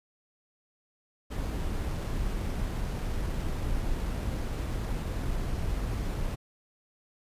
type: noise with sample-and-hold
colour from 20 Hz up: brown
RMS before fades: -31 dBFS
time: 1.3-6.36 s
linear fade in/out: 20 ms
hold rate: 11025 Hz
effects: resampled to 32000 Hz